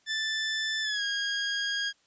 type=tone with pitch glide; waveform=20% pulse; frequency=1760 to 1632.7 Hz; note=A6 to G#6; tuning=0 to -30 cents; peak=-23 dBFS; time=0.06-1.93 s; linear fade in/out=50 ms; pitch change=-130 cents; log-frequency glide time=0.82-1.03 s; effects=white hiss -67 dBFS RMS until 2.06 s + resampled to 16000 Hz